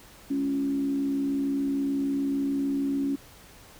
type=tone with frequency modulation; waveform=sine; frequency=277.2 Hz; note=C#4; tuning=in tune; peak=-24 dBFS; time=0.3-3.16 s; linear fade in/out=10 ms; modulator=66.7 Hz; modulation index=0.45; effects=pink hiss -51 dBFS RMS until 3.79 s